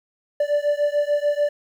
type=beating tone pair; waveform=triangle; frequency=582 / 588.8 Hz; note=D5 / D5; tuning=-16 / +4 cents; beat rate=6.8 Hz; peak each=-19 / -20 dBFS; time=0.4-1.49 s; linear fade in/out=5 ms; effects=9-bit